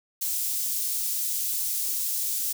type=high-pass noise; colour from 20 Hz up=white; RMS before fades=-28 dBFS; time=0.21-2.53 s; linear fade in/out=10 ms; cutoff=6200 Hz; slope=12 dB/octave; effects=none